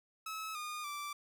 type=tone with pitch steps; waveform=sawtooth; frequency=1294 / 1220 / 1169 Hz; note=E6 / D#6 / D6; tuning=-32 / -34 / -8 cents; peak=-36 dBFS; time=0.26-1.13 s; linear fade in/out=5 ms; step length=290 ms; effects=none